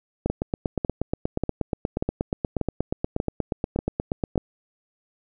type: two click trains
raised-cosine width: 2 ms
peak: -10 / -10 dBFS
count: 8 / 35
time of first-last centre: 0.26-4.378 / 0.3-4.357 s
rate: 1.7 / 8.38 Hz
effects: none